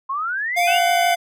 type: exponential sweep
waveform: sine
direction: up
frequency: 1046.5 to 2960 Hz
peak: -21 dBFS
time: 0.09-0.79 s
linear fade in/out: 10 ms
type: tone with vibrato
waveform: square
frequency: 698.5 Hz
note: F5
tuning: in tune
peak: -17 dBFS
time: 0.56-1.16 s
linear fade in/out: 20 ms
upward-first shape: sine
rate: 6.3 Hz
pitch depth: 9 cents each way
type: harmonic tone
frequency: 751 Hz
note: F#5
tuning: 26 cents sharp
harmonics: 1 / 2 / 3 / 4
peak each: -23 / -26 / -28 / -29 dBFS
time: 0.67-1.15 s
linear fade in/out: 10 ms
effects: none